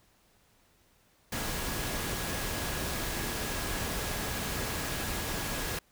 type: tone in noise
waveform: sine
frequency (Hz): 1661.2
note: G#6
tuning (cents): 0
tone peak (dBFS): -45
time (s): 1.32-5.79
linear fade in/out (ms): 5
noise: pink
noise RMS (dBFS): -34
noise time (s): 1.32-5.79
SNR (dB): -14
effects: pink hiss -66 dBFS RMS until 5.91 s